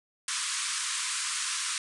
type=band-pass noise; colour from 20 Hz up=white; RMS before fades=-32 dBFS; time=0.28-1.78 s; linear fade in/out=2 ms; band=1000 to 9800 Hz; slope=96 dB/octave; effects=none